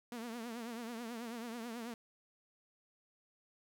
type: tone with vibrato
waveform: sawtooth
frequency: 233.1 Hz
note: A#3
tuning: in tune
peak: -38 dBFS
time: 0.12-1.94 s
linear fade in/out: 2 ms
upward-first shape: triangle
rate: 9.2 Hz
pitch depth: 110 cents each way
effects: none